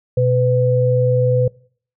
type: tone pair together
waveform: sine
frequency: 124.02 / 502 Hz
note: B2 / B4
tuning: +8 / +28 cents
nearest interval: 2 octaves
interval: 2420 cents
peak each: -15 dBFS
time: 0.17-1.48 s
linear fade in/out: 5 ms
effects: noise-tail reverb RT60 0.5 s tail -23 dB re dry